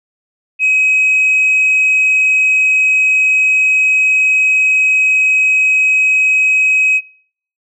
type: tone with frequency modulation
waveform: sine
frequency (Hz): 2539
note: D#7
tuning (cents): +34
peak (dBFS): -7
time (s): 0.59-7.01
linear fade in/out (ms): 50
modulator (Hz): 45.6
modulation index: 0.22
effects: noise-tail reverb RT60 0.6 s tail -26 dB re dry + tanh soft clip ceiling -6 dBFS